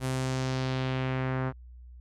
sawtooth tone with low-pass filter sweep, 130.4 Hz, C3, 5 cents flat, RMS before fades -30 dBFS, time 0-1.53 s, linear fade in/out 50 ms, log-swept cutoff 11000 to 1400 Hz, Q 1.5, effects added 61 Hz sine -45 dBFS peak until 2 s

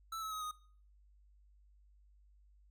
square tone with pitch steps, 1320 / 1293.6 / 1267.7 / 1242.3 Hz, E6 / E6 / D#6 / D#6, +2 / -33 / +32 / -3 cents, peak -40 dBFS, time 0.12-0.512 s, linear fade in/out 5 ms, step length 98 ms, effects noise-tail reverb RT60 0.5 s tail -19 dB re dry + added 50 Hz sine -62 dBFS peak until 2.7 s

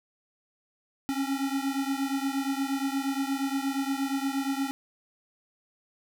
square beating tone pair, 270 / 278.5 Hz, C#4 / C#4, -45 / +8 cents, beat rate 8.5 Hz, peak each -30 / -32 dBFS, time 1.09-4.71 s, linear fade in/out 0 ms, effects none

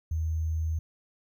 sine tone with sample-and-hold, 79.9 Hz, D#2, 47 cents sharp, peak -26 dBFS, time 0.11-0.79 s, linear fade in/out 5 ms, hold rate 6300 Hz, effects none

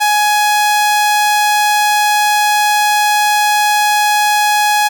sawtooth tone, 837 Hz, G#5, 13 cents sharp, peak -6 dBFS, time 0-4.89 s, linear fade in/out 20 ms, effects none

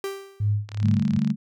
45% pulse tone with exponential decay, 392 Hz, G4, in tune, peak -25 dBFS, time 0.04-0.55 s, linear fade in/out 1 ms, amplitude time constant 110 ms
sine tone with tremolo, 103.9 Hz, G#2, 1 cent sharp, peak -18 dBFS, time 0.4-1.18 s, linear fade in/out 5 ms, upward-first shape sine, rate 2.6 Hz, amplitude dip 95%
click train, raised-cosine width 0.2 ms, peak -22 dBFS, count 23, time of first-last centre 0.69-1.303 s, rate 35.9 Hz
sine chord, D suspended fourth, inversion none, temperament equal, 146.83 / 196 / 220 Hz, D3 / G3 / A3, 0 / 0 / 0 cents, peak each -26 / -24 / -23 dBFS, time 0.81-1.36 s, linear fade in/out 50 ms
effects none

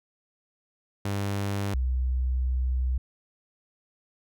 sawtooth / sine tone pair in turn, 100 / 63.47 Hz, G2 / B1, +35 / +48 cents, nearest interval minor sixth, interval 787 cents, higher first, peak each -23 dBFS, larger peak neither, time 1.05-1.74 / 1.74-2.98 s, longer second, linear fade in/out 5 ms, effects none

